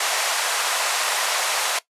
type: band-pass noise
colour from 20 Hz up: pink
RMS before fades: -23 dBFS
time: 0-1.79 s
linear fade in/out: 5 ms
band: 660 to 11000 Hz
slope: 24 dB/octave
effects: noise-tail reverb RT60 0.1 s tail -17 dB re dry + resampled to 32000 Hz